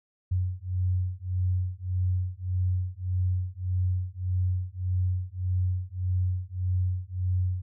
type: beating tone pair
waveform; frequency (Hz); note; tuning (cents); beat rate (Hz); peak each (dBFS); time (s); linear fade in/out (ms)
sine; 90.7 / 92.4; F#2 / F#2; -34 / -2; 1.7; -28; 0.31-7.62; 10
effects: none